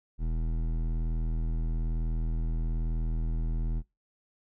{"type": "tone with hard clipping", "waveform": "sine", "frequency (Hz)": 40.55, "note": "E1", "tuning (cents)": -28, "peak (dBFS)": -29, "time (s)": [0.18, 3.83], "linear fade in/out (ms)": 50, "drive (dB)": 13, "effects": ["noise-tail reverb RT60 0.2 s tail -21 dB re dry"]}